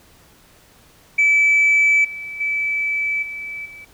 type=tone with level steps; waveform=sine; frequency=2307 Hz; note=D7; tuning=31 cents flat; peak=-10 / -28 / -18 / -27 / -36 dBFS; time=1.18-3.85 s; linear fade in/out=10 ms; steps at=2.04 / 2.4 / 3.22 / 3.65 s; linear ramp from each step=10 ms; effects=tanh soft clip ceiling -9 dBFS + pink hiss -51 dBFS RMS until 3.93 s